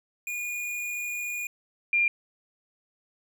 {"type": "tone pair in turn", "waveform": ["square", "sine"], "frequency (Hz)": [2439, 2396], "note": ["D#7", "D7"], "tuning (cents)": [-35, 34], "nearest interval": "unison", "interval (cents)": 31, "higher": "first", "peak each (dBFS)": [-31, -20], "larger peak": "second", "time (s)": [[0.27, 1.47], [1.93, 2.08]], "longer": "first", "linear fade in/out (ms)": 2, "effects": []}